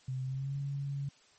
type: tone with pitch glide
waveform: sine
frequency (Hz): 130 to 140.14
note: C3 to C#3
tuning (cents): -11 to +19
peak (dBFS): -33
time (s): 0.08-1.09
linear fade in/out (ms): 5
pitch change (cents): +130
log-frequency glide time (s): 0.24-0.56
effects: white hiss -63 dBFS RMS until 1.38 s + MP3 32 kbps